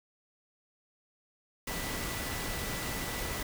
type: tone in noise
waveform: sine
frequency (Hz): 1975.5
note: B6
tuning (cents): 0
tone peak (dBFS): -44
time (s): 1.67-3.43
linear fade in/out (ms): 5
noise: pink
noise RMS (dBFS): -36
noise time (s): 1.67-3.43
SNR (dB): -11
effects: none